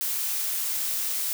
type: noise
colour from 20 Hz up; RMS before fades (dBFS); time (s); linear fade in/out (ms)
blue; -28; 0.01-1.33; 0
effects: none